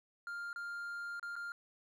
triangle tone with dropouts, 1400 Hz, F6, 4 cents sharp, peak -38 dBFS, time 0.27-1.52 s, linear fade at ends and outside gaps 1 ms, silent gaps 0.53-0.56 / 1.196-1.228 / 1.356-1.363 s, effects none

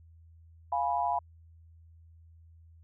sine chord, F diminished, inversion none, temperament equal with one note detuned, 698.5 / 830.6 / 982.6 Hz, F5 / Ab5 / Cb6, 0 / 0 / -9 cents, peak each -31 dBFS, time 0.72-1.19 s, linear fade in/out 5 ms, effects added 82 Hz sine -53 dBFS peak until 2.83 s

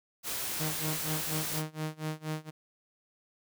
white noise, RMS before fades -35 dBFS, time 0.23-1.63 s, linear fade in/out 50 ms
sawtooth tone with tremolo, 155.56 Hz, D#3, in tune, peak -27 dBFS, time 0.59-2.51 s, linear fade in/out 20 ms, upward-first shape sine, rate 4.2 Hz, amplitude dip 95%
effects none

